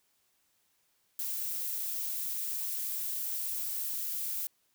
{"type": "noise", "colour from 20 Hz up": "violet", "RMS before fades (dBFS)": -35, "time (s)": [1.19, 4.47], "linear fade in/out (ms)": 2, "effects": ["white hiss -73 dBFS RMS until 4.74 s"]}